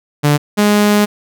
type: tone pair in turn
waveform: sawtooth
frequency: 146.83 / 207.6 Hz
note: D3 / G#3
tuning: 0 / 0 cents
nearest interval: tritone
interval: 600 cents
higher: second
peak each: -5 dBFS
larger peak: neither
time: 0.23-0.38 / 0.57-1.06 s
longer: second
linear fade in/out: 20 ms
effects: none